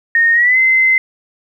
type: tone with pitch glide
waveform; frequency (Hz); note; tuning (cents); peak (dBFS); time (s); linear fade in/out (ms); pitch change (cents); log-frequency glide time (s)
sine; 1847 to 2061; A#6 to C7; -16 to -27; -8; 0.15-0.98; 2; +189; 0.33-0.58
effects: 8-bit